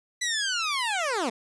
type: linear sweep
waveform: 15% pulse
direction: down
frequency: 2000 to 207 Hz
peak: -19 dBFS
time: 0.21-1.3 s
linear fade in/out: 10 ms
effects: resampled to 22050 Hz